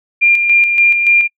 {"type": "tone with tremolo", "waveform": "sine", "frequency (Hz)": 2396, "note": "D7", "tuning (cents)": 34, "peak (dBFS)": -6, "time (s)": [0.21, 1.28], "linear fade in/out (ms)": 20, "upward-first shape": "square", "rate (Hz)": 3.5, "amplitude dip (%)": 45, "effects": ["noise-tail reverb RT60 0.1 s tail -26 dB re dry"]}